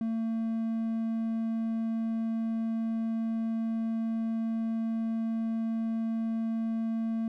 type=tone; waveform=triangle; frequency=225.6 Hz; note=A3; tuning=44 cents sharp; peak=-26 dBFS; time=0.01-7.28 s; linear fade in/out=2 ms; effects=none